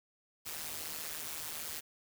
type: noise with amplitude modulation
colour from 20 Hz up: white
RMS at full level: -38 dBFS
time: 0.45-1.81 s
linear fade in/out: 20 ms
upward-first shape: sine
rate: 155 Hz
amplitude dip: 80%
effects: none